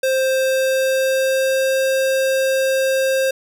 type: tone with pitch glide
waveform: square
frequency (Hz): 526 to 530.9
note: C5 to C5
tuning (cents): +9 to +25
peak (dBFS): -16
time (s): 0.03-3.31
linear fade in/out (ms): 5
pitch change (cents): +16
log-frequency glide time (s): 0.39-1.83
effects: none